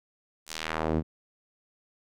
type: tone with band-pass filter sweep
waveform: sawtooth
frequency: 79.5 Hz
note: D#2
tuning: 38 cents sharp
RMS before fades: -30 dBFS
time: 0.46-1.03 s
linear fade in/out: 50 ms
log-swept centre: 8900 to 200 Hz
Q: 0.99
effects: none